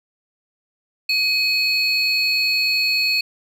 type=tone pair together; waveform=triangle; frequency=2527 / 4377 Hz; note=D#7 / C#8; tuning=+26 / -23 cents; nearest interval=minor seventh; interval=951 cents; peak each=-18 dBFS; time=1.09-3.21 s; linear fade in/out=5 ms; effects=none